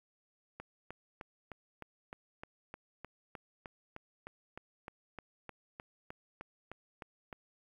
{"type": "click train", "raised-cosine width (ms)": 0.5, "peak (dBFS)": -29, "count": 23, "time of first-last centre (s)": [0.6, 7.328], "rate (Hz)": 3.27, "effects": ["10-bit"]}